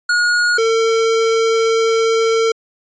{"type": "tone pair in turn", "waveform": "square", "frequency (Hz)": [1441, 451.5], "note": ["F#6", "A4"], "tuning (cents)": [-46, 45], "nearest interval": "octave + minor sixth", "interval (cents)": 2009, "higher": "first", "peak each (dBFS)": -13, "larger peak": "neither", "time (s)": [[0.09, 0.58], [0.58, 2.52]], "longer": "second", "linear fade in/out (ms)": 5, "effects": ["resampled to 16000 Hz"]}